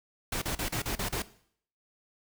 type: noise bursts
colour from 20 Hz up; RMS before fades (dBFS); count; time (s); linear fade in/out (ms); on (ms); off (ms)
pink; -32; 7; 0.32-1.222; 5; 98; 36
effects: noise-tail reverb RT60 0.6 s tail -17 dB re dry